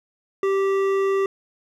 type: tone with hard clipping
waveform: triangle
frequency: 390.2 Hz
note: G4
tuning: 8 cents flat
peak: -20 dBFS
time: 0.43-1.26 s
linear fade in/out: 2 ms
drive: 15 dB
effects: none